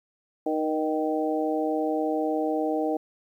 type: harmonic tone with a mistuned harmonic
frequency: 155.2 Hz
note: D#3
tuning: 4 cents flat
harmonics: 2 / 3 / 4 / 5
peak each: -27 / -29 / -30 / -31 dBFS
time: 0.46-2.97 s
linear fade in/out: 5 ms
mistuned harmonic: 3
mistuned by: +31 cents
effects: 10-bit